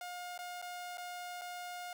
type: tone with dropouts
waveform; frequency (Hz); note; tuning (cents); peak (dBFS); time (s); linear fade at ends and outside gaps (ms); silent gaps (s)
sawtooth; 713; F5; +36; -38; 0.01-1.93; 2; 0.378-0.389 / 0.617-0.624 / 0.973-0.98 / 1.413-1.417
effects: none